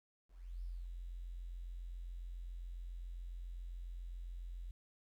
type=tone with ADSR envelope; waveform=sine; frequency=43.65 Hz; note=F1; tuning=in tune; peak=-40 dBFS; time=0.28-4.71 s; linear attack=350 ms; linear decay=230 ms; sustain=-3 dB; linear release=4 ms; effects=12-bit